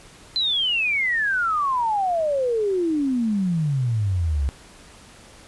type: exponential sweep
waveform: sine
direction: down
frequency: 4102 to 65.41 Hz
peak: -19 dBFS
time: 0.36-4.49 s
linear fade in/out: 0 ms
effects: pink hiss -47 dBFS RMS until 5.47 s + resampled to 24000 Hz

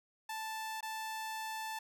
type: tone with dropouts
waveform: sawtooth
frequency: 880 Hz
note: A5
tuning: in tune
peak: -35 dBFS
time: 0.29-1.79 s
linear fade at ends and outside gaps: 5 ms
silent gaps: 0.808-0.827 s
effects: none

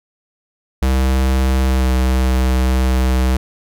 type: tone with pitch glide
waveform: square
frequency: 65.4 to 64.17 Hz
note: C2 to C2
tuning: 0 to -33 cents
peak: -13 dBFS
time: 0.82-3.37 s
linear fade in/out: 5 ms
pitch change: -33 cents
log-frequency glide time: 1.63-1.93 s
effects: none

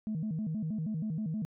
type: tone with vibrato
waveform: sine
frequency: 185 Hz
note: F#3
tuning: in tune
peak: -30 dBFS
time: 0.07-1.45 s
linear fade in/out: 0 ms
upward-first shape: square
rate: 6.3 Hz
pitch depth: 270 cents each way
effects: tanh soft clip ceiling -28 dBFS

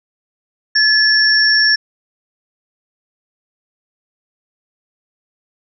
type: tone pair together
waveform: sine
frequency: 1720 / 5461 Hz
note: A6 / F8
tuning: -40 / -40 cents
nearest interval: octave + minor sixth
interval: 2000 cents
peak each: -12 dBFS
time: 0.75-1.76 s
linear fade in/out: 10 ms
effects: none

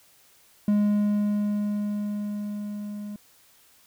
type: tone with level ramp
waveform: triangle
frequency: 207.1 Hz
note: G#3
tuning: 5 cents flat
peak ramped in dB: -16 to -31 dBFS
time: 0.68-3.16 s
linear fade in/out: 2 ms
effects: white hiss -58 dBFS RMS until 3.86 s

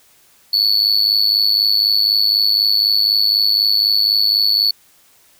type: tone with amplitude modulation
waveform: triangle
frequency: 4435 Hz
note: C#8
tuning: in tune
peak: -7 dBFS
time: 0.53-4.71 s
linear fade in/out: 5 ms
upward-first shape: sine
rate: 104 Hz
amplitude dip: 85%
effects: white hiss -52 dBFS RMS until 5.39 s

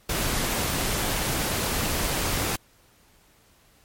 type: noise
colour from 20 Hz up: pink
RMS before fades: -26 dBFS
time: 0.09-2.56 s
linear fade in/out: 5 ms
effects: pink hiss -59 dBFS RMS until 3.84 s + MP3 64 kbps

